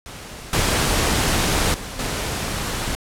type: noise with level steps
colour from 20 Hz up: pink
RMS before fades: -36 / -19 / -32 / -25 dBFS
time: 0.06-2.95 s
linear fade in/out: 0 ms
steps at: 0.53 / 1.74 / 1.99 s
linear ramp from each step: 2 ms
effects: low-pass 11000 Hz 12 dB/octave